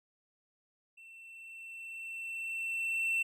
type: tone with level ramp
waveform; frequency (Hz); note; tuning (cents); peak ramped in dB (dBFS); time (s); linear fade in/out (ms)
triangle; 2691; E7; +35; -50 to -26; 0.97-3.23; 10
effects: none